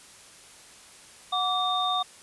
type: tone cluster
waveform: sine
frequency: 734 / 1159 / 3649 Hz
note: F#5 / D6 / A#7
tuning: -14 / -23 / -38 cents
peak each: -28 dBFS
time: 1.32-2.03 s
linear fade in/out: 10 ms
effects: white hiss -50 dBFS RMS until 2.22 s + resampled to 24000 Hz